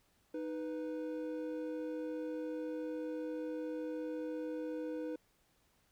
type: tone pair together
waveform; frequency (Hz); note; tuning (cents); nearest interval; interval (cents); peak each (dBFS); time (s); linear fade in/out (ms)
triangle; 311.1 / 493.8; D#4 / B4; 0 / 0; minor sixth; 800; -38 / -39; 0.34-5.16; 5
effects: pink hiss -73 dBFS RMS until 5.91 s